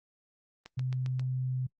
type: click train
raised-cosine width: 0.2 ms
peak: -27 dBFS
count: 5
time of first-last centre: 0.66-1.195 s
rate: 7.47 Hz
type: tone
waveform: sine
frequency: 128.5 Hz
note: C3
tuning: 31 cents flat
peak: -29 dBFS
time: 0.77-1.67 s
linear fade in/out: 10 ms
effects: noise-tail reverb RT60 0.1 s tail -24 dB re dry + Opus 32 kbps